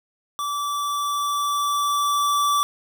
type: tone with level ramp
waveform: square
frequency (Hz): 1159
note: D6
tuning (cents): -23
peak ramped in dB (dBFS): -25 to -18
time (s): 0.39-2.63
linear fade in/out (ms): 0
effects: none